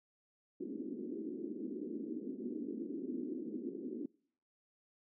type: band-pass noise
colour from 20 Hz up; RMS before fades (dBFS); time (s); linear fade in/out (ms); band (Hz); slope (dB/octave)
pink; -42; 0.6-4.06; 5; 230 to 380; 48
effects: noise-tail reverb RT60 0.6 s tail -25 dB re dry